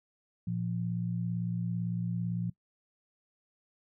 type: tone pair together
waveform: sine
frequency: 116.1 / 173.95 Hz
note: A#2 / F3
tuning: -7 / -7 cents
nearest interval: perfect fifth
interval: 700 cents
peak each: -34 / -32 dBFS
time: 0.47-2.5 s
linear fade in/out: 5 ms
effects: noise-tail reverb RT60 0.1 s tail -21 dB re dry